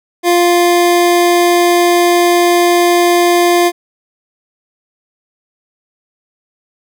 25% pulse tone, 349.2 Hz, F4, in tune, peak -4 dBFS, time 0.23-3.72 s, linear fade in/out 50 ms, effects none

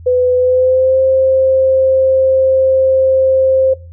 sine tone with pitch glide, 501 to 526.8 Hz, B4 to C5, +25 to +12 cents, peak -8 dBFS, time 0.06-3.74 s, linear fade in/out 10 ms, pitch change +87 cents, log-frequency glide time 0.36-1.01 s, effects noise-tail reverb RT60 0.3 s tail -20 dB re dry + added 84 Hz sine -31 dBFS peak until 3.92 s

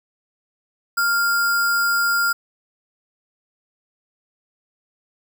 sine tone with sample-and-hold, 1396.9 Hz, F6, in tune, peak -16 dBFS, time 0.97-2.33 s, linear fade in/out 10 ms, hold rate 6300 Hz, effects none

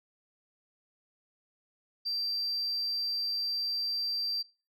sine tone, 4699 Hz, D8, in tune, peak -28 dBFS, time 2.05-4.43 s, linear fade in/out 20 ms, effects noise-tail reverb RT60 0.3 s tail -21 dB re dry + tanh soft clip ceiling -27 dBFS

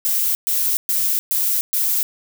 violet noise bursts, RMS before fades -19 dBFS, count 5, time 0.05-2.03 s, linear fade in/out 0 ms, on 300 ms, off 120 ms, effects none

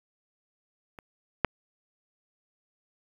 clicks, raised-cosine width 0.5 ms, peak -28 / -6 dBFS, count 2, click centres 0.988 / 1.447 s, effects 8-bit

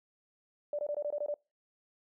sine tone bursts, 587.3 Hz, D5, in tune, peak -31 dBFS, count 8, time 0.73-1.341 s, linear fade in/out 2 ms, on 58 ms, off 21 ms, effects noise-tail reverb RT60 0.3 s tail -26 dB re dry

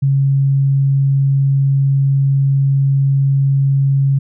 sine tone, 137.4 Hz, C#3, 15 cents flat, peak -10 dBFS, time 0.02-4.19 s, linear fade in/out 10 ms, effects none

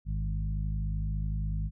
harmonic tone with a mistuned harmonic, 51.91 Hz, G#1, in tune, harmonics 1 / 2 / 3 / 4, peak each -30 / -36 / -36 / -45 dBFS, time 0.05-1.71 s, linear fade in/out 50 ms, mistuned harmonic 2, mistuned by -28 cents, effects none

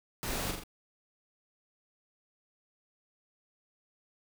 pink noise with echo, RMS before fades -36 dBFS, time 0.23-0.51 s, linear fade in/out 0 ms, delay 42 ms, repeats 3, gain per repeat -4 dB, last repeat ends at 0.636 s, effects none

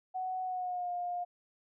sine tone with pitch glide, 744 to 708.8 Hz, F#5 to F5, +9 to +25 cents, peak -33 dBFS, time 0.14-1.25 s, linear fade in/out 20 ms, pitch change -84 cents, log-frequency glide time 0.43-0.91 s, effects none

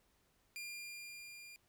sawtooth tone with level ramp, 2400 Hz, D7, 37 cents sharp, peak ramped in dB -40 to -49 dBFS, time 0.56-1.56 s, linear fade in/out 0 ms, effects pink hiss -75 dBFS RMS until 1.68 s

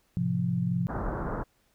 sine chord, F major, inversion first, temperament just, 109.13 / 130.96 / 174.61 Hz, A2 / C3 / F3, -14 / +2 / 0 cents, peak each -33 / -30 / -27 dBFS, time 0.17-0.87 s, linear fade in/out 0 ms
pink low-pass noise, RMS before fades -32 dBFS, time 0.88-1.44 s, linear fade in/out 20 ms, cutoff 1500 Hz, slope 48 dB/octave
effects pink hiss -69 dBFS RMS until 1.74 s

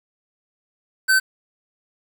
square tone, 1535 Hz, G6, 37 cents flat, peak -14 dBFS, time 1.08-1.2 s, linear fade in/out 20 ms, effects 7-bit

